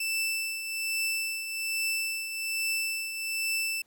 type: tone with tremolo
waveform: sawtooth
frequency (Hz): 2653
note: E7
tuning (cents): +10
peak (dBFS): -23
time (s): 0-3.82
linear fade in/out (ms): 5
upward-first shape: triangle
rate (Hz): 1.2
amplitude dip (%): 60
effects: pink hiss -68 dBFS RMS until 3.86 s + high-pass 100 Hz 12 dB/octave